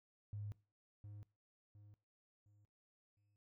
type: tone with echo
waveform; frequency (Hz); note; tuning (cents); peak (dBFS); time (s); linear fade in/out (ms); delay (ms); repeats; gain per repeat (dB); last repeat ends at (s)
triangle; 103.4; G#2; -7; -39; 0.33-0.52; 0; 710; 4; -9; 3.36
effects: noise-tail reverb RT60 0.3 s tail -23 dB re dry + tanh soft clip ceiling -41 dBFS